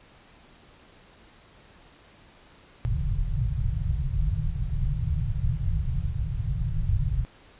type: low-pass noise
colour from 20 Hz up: pink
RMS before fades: -26 dBFS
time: 2.85-7.25 s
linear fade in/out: 0 ms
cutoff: 160 Hz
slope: 96 dB/octave
effects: pink hiss -54 dBFS RMS until 7.59 s + resampled to 8000 Hz